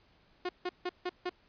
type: tone bursts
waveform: sawtooth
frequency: 360 Hz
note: F#4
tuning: 47 cents flat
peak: -28 dBFS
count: 5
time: 0.45-1.295 s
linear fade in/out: 5 ms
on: 41 ms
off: 160 ms
effects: pink hiss -66 dBFS RMS until 1.48 s + resampled to 11025 Hz